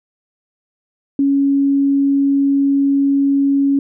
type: tone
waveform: sine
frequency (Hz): 277.9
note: C#4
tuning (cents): +4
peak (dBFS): -11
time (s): 1.19-3.79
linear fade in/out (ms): 2
effects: none